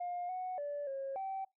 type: tone with pitch steps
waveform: sine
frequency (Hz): 709 / 738 / 579 / 543 / 772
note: F5 / F#5 / D5 / C#5 / G5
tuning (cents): +26 / -5 / -25 / -36 / -27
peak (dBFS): -35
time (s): 0-1.45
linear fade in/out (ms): 10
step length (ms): 290
effects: noise-tail reverb RT60 0.2 s tail -23 dB re dry + tanh soft clip ceiling -33 dBFS